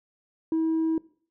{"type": "tone with tanh clipping", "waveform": "triangle", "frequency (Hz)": 322.5, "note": "E4", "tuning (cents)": -38, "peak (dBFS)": -22, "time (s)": [0.52, 0.98], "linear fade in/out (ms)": 2, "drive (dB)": 6, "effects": ["noise-tail reverb RT60 0.5 s tail -21 dB re dry"]}